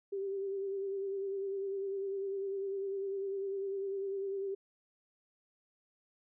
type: tone with vibrato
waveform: sine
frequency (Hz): 392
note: G4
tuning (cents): 0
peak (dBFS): -34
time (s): 0.12-4.55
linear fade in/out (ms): 10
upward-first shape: sine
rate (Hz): 10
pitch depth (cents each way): 33
effects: none